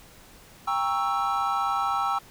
triangle chord, G diminished seventh, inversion none, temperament equal with one note detuned, 796.3 / 932.3 / 1108.7 / 1318.5 Hz, G5 / Bb5 / Db6 / Fb6, +27 / 0 / 0 / 0 cents, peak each -26 / -31 / -29 / -25 dBFS, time 0.67-2.19 s, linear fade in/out 10 ms, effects pink hiss -51 dBFS RMS until 2.3 s

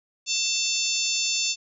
harmonic tone, 890 Hz, A5, 20 cents sharp, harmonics 3 / 4 / 5 / 6 / 7 / 8, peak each -30 / -30 / -30 / -30 / -30 / -30 dBFS, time 0.26-1.56 s, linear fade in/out 50 ms, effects none

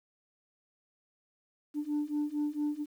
sine beating tone pair, 293.7 / 298.1 Hz, D4 / D4, 0 / +26 cents, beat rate 4.4 Hz, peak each -32 / -31 dBFS, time 1.74-2.86 s, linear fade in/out 50 ms, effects tanh soft clip ceiling -26 dBFS + 10-bit

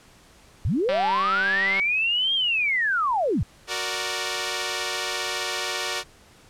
sine linear two-way sweep, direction up then down, 63.9 to 3253 to 63.9 Hz, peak -20 dBFS, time 0.65-3.43 s, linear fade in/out 0 ms, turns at 2.34 s
click train, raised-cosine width 0.3 ms, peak -14 dBFS, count 177, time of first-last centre 0.89-1.797 s, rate 194 Hz
5% pulse chord, Gb augmented, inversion none, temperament equal, 370 / 466.2 / 587.3 Hz, Gb4 / Bb4 / D5, 0 / 0 / 0 cents, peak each -19 dBFS, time 3.67-6.04 s, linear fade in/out 50 ms
effects pink hiss -53 dBFS RMS until 6.49 s + low-pass 10000 Hz 12 dB/octave

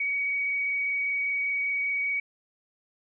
sine tone with frequency modulation, 2255 Hz, C#7, 29 cents sharp, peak -25 dBFS, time 0-2.2 s, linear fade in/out 5 ms, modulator 25.1 Hz, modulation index 0.98, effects none

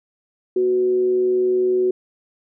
sine tone with frequency modulation, 370 Hz, F#4, in tune, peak -15 dBFS, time 0.56-1.91 s, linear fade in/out 5 ms, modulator 131 Hz, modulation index 0.23, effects none

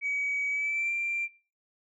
sine tone with pitch glide, 2269 to 2365 Hz, C#7 to D7, +40 to +12 cents, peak -26 dBFS, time 0.01-1.29 s, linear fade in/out 50 ms, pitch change +72 cents, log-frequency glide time 0.49-0.92 s, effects noise-tail reverb RT60 0.4 s tail -21 dB re dry + tanh soft clip ceiling -23 dBFS

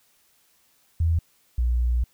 sine tone pair in turn, 82.4 / 60.23 Hz, E2 / B1, 0 / -43 cents, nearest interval perfect fourth, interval 543 cents, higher first, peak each -18 / -19 dBFS, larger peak first, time 1-1.19 / 1.58-2.04 s, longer second, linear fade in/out 5 ms, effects white hiss -63 dBFS RMS until 2.13 s

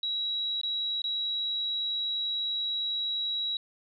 sine tone with dropouts, 3877 Hz, B7, 33 cents flat, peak -28 dBFS, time 0.03-3.57 s, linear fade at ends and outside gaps 2 ms, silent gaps 0.614-0.633 / 1.019-1.041 s, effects none

